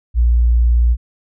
sine tone, 59 Hz, A#1, 22 cents sharp, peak -9 dBFS, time 0.14-0.97 s, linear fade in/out 50 ms, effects none

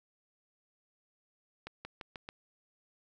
accelerating click train, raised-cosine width 0.3 ms, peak -26 dBFS, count 5, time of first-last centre 1.67-2.289 s, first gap 180 ms, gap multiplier 0.9, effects none

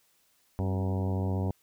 harmonic tone with a mistuned harmonic, 95.1 Hz, F#2, 48 cents sharp, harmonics 1 / 2 / 3 / 4 / 5 / 6 / 7 / 8 / 9 / 10, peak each -28 / -34 / -38 / -40 / -42 / -44 / -45 / -46 / -47 / -48 dBFS, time 0.59-1.51 s, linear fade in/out 0 ms, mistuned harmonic 3, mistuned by -68 cents, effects white hiss -68 dBFS RMS until 1.62 s

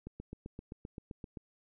click train, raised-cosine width 3 ms, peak -30 dBFS, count 11, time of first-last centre 0.07-1.372 s, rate 7.68 Hz, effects none

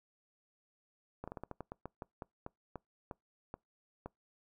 slowing click train, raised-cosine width 1 ms, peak -28 dBFS, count 16, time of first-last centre 1.24-4.06 s, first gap 36 ms, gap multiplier 1.21, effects noise-tail reverb RT60 0.2 s tail -26 dB re dry

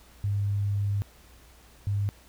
sine tone pair in turn, 101.1 / 101.1 Hz, G#2 / G#2, -46 / -46 cents, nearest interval unison, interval 0 cents, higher neither, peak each -24 dBFS, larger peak neither, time 0.24-1.02 / 1.87-2.09 s, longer first, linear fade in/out 0 ms, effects added 60 Hz sine -55 dBFS peak until 2.28 s + pink hiss -56 dBFS RMS until 2.28 s

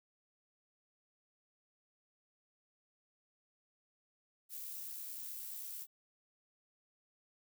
violet noise with amplitude modulation, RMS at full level -44 dBFS, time 4.49-5.87 s, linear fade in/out 50 ms, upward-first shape sine, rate 69.2 Hz, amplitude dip 30%, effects none

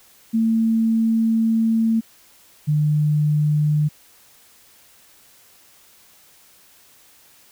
sine tone pair in turn, 224.9 / 150.1 Hz, A3 / D3, +38 / +38 cents, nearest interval perfect fifth, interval 700 cents, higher first, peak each -15 dBFS, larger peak neither, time 0.33-2.01 / 2.67-3.89 s, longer first, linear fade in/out 20 ms, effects white hiss -52 dBFS RMS until 7.51 s

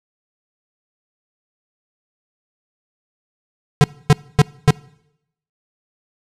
square tone bursts, 146.83 Hz, D3, in tune, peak -7 dBFS, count 4, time 3.81-4.706 s, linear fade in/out 0 ms, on 29 ms, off 260 ms, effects noise-tail reverb RT60 0.8 s tail -24 dB re dry + low-pass 9000 Hz 12 dB/octave

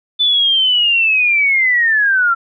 sine linear sweep, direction down, 3520 to 1344 Hz, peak -10 dBFS, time 0.19-2.35 s, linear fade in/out 20 ms, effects none

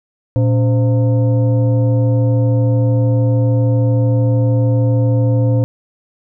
sine tone with frequency modulation, 116.54 Hz, A#2, in tune, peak -10 dBFS, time 0.36-5.64 s, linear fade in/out 0 ms, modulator 400 Hz, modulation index 0.61, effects none

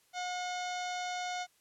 harmonic tone with a mistuned harmonic, 722 Hz, F#5, 43 cents flat, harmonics 1 / 2 / 3 / 4 / 5 / 6 / 7 / 8 / 9 / 10, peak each -36 / -44 / -44 / -49 / -47 / -50 / -54 / -50 / -53 / -54 dBFS, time 0.13-1.47 s, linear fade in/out 50 ms, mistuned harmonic 4, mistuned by +65 cents, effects white hiss -69 dBFS RMS until 1.6 s + low-pass 12000 Hz 12 dB/octave

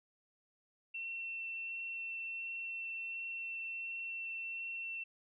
sine tone with vibrato, 2702 Hz, E7, 42 cents sharp, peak -39 dBFS, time 0.94-5.04 s, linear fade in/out 10 ms, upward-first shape triangle, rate 1.4 Hz, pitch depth 8 cents each way, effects none

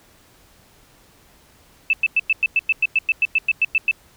sine tone bursts, 2634 Hz, E7, 2 cents flat, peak -13 dBFS, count 16, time 1.9-3.912 s, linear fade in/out 2 ms, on 32 ms, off 100 ms, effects pink hiss -53 dBFS RMS until 4.16 s

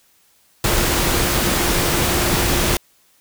sine tone in noise, 349.2 Hz, F4, in tune, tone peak -27 dBFS, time 0.64-2.77 s, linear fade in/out 2 ms, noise pink, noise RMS -18 dBFS, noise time 0.64-2.77 s, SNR -12 dB, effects white hiss -57 dBFS RMS until 3.2 s

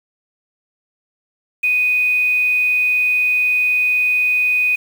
sine tone with quantisation, 2489 Hz, D#7, in tune, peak -13 dBFS, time 1.63-4.76 s, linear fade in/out 10 ms, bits 6, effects none

